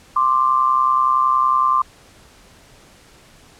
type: tone pair together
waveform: sine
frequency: 1048 / 1178.7 Hz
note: C6 / D6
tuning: +2 / +6 cents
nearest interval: major second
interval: 204 cents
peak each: -16 dBFS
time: 0.16-1.82 s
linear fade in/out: 5 ms
effects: pink hiss -48 dBFS RMS until 3.59 s + low-pass 10000 Hz 12 dB/octave